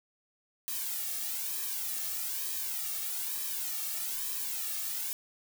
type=noise with flanger; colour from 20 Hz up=blue; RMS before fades=-35 dBFS; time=0.68-5.13 s; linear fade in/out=0 ms; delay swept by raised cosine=1.4 to 2.03 ms; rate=1.1 Hz; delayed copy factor=-0.8; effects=none